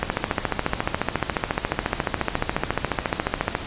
click train, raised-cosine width 0.5 ms, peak -5 dBFS, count 51, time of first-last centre 0.03-3.551 s, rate 14.2 Hz, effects pink hiss -33 dBFS RMS until 3.66 s + resampled to 8000 Hz

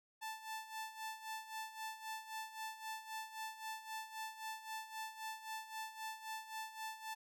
sawtooth tone with tremolo, 880 Hz, A5, in tune, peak -38 dBFS, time 0.21-7.15 s, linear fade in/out 20 ms, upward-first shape sine, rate 3.8 Hz, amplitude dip 75%, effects none

